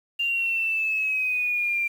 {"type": "exponential sweep", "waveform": "sine", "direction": "down", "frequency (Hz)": [2794, 2366], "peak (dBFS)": -22, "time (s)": [0.19, 1.88], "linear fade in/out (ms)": 10, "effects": ["8-bit"]}